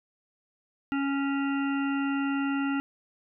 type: harmonic tone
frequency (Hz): 277.2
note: C#4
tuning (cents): 0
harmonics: 1 / 3 / 5 / 7 / 9 / 10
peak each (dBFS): -26 / -38 / -35 / -42 / -48 / -41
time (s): 0.92-2.8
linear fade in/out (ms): 0
effects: none